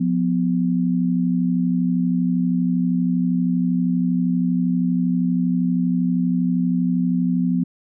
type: tone pair together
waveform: sine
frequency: 177.39 / 250 Hz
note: F3 / B3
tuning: +27 / +21 cents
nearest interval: tritone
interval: 594 cents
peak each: -19 / -20 dBFS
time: 0-7.64 s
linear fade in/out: 10 ms
effects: none

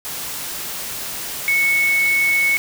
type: tone in noise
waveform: sine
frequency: 2209 Hz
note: C#7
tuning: 7 cents flat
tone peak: -14 dBFS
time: 1.48-2.57 s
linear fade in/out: 0 ms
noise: white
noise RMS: -28 dBFS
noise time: 0.05-2.58 s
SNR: +11 dB
effects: none

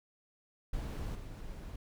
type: noise with level steps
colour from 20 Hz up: brown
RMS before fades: -38 / -44 dBFS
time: 0.73-1.76 s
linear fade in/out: 5 ms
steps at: 1.15 s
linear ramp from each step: 2 ms
effects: none

